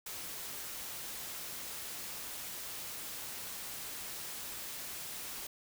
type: noise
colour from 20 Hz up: white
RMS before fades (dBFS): -43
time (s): 0.06-5.47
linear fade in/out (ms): 5
effects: none